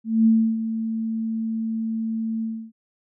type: tone with ADSR envelope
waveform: sine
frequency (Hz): 223.7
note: A3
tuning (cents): +29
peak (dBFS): -12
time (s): 0.04-2.72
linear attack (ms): 220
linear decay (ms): 310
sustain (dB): -11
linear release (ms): 290
effects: none